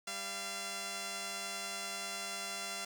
5% pulse tone pair together, 197.4 / 685.8 Hz, G3 / F5, +12 / -32 cents, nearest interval octave + minor seventh, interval 2156 cents, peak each -35 / -28 dBFS, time 0.07-2.85 s, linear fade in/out 5 ms, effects 11-bit

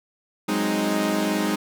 sawtooth chord, Ab dominant seventh, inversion third, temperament equal, 185 / 207.7 / 261.6 / 311.1 Hz, Gb3 / Ab3 / C4 / Eb4, 0 / 0 / 0 / 0 cents, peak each -26 / -21 / -27 / -21 dBFS, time 0.48-1.56 s, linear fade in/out 10 ms, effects none

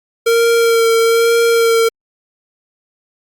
square tone with vibrato, 460.3 Hz, A#4, 22 cents flat, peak -10 dBFS, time 0.26-1.89 s, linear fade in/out 10 ms, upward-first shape sine, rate 1.1 Hz, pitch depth 17 cents each way, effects Opus 48 kbps

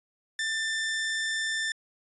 sawtooth tone, 1781 Hz, A6, 21 cents sharp, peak -24 dBFS, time 0.39-1.72 s, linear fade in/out 2 ms, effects resampled to 22050 Hz

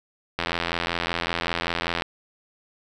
click train, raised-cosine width 0.3 ms, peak -8 dBFS, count 140, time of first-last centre 0.39-2.021 s, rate 85.2 Hz, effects none

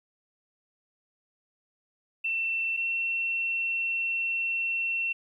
sine tone pair in turn, 2687 / 2710 Hz, E7 / E7, +33 / +47 cents, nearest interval unison, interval 14 cents, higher second, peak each -26 dBFS, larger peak neither, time 2.24-2.77 / 2.77-5.13 s, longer second, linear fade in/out 10 ms, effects 11-bit

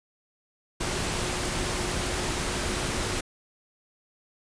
sine tone in noise, 360.8 Hz, F#4, 44 cents flat, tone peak -38 dBFS, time 0.8-3.21 s, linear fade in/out 10 ms, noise pink, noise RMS -29 dBFS, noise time 0.8-3.21 s, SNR -12 dB, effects resampled to 22050 Hz

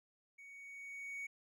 triangle tone with level ramp, 2236 Hz, C#7, 14 cents sharp, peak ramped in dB -52 to -39 dBFS, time 0.38-1.27 s, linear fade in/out 10 ms, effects none

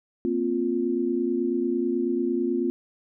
sine chord, Bb suspended second, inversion none, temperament just, 233.1 / 262.2 / 349.6 Hz, Bb3 / C4 / F4, 0 / +4 / +2 cents, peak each -29 / -27 / -25 dBFS, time 0.25-2.7 s, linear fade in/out 0 ms, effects none

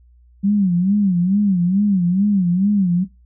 sine tone with vibrato, 190 Hz, F#3, 46 cents sharp, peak -13 dBFS, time 0.43-3.05 s, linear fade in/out 20 ms, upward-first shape sine, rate 2.3 Hz, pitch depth 160 cents each way, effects noise-tail reverb RT60 0.2 s tail -18 dB re dry + added 60 Hz sine -47 dBFS peak until 3.25 s

